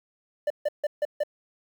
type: tone bursts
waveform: triangle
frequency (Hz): 592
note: D5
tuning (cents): +14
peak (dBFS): -20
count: 5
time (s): 0.47-1.235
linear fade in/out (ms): 5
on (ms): 33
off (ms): 150
effects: 9-bit

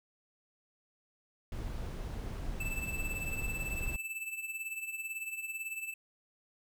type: noise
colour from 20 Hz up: brown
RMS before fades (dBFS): -38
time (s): 1.52-3.96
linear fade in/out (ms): 2
type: tone with tremolo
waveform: square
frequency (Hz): 2639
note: E7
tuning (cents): +1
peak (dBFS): -35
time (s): 2.6-5.94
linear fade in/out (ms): 5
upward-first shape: triangle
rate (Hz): 18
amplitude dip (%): 75
effects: none

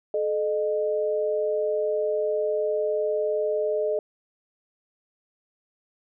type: tone pair together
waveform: sine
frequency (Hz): 431.3 / 611.6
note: A4 / D#5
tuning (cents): -35 / -30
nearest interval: tritone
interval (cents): 605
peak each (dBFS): -25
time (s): 0.14-3.99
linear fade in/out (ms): 2
effects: none

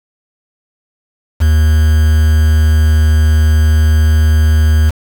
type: tone with quantisation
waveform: triangle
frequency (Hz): 77.78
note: D#2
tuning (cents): 0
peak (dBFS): -4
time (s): 1.4-4.91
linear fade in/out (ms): 20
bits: 4
effects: none

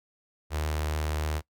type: tone with notch filter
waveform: sawtooth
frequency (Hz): 76.7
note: D#2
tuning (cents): -24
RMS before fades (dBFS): -30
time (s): 0.5-1.42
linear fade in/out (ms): 50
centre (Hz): 200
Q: 0.85
effects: noise-tail reverb RT60 0.1 s tail -21 dB re dry

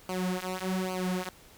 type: tone with flanger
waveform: sawtooth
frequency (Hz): 185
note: F#3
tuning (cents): 0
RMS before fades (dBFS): -32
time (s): 0.09-1.29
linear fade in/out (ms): 0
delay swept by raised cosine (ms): 0.55 to 6.05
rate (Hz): 1.2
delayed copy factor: -0.95
effects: pink hiss -55 dBFS RMS until 1.57 s

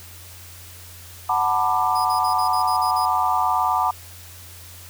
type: chord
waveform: sine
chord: B minor seventh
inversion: second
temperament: just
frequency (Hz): 740.8 / 889 / 987.8 / 1185.3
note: F#5 / A5 / B5 / D6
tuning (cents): +2 / +18 / 0 / +16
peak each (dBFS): -23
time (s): 1.29-3.91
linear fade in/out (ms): 5
type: tone bursts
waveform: sawtooth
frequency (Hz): 4978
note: D#8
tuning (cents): 0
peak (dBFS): -28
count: 8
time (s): 1.95-3.058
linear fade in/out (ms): 10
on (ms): 100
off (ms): 44
effects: added 88 Hz sine -43 dBFS peak until 4.89 s + white hiss -43 dBFS RMS until 4.89 s

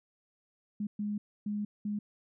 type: tone bursts at uneven times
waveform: sine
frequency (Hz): 207.7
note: G#3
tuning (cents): 0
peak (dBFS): -31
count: 4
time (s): 0.8-0.87 / 0.99-1.18 / 1.46-1.65 / 1.85-1.99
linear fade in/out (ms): 5
effects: none

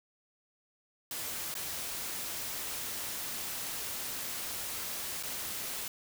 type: noise with dropouts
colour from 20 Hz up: white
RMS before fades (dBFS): -38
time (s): 1.11-5.88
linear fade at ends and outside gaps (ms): 2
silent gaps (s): 1.541-1.551 / 5.228-5.234
effects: none

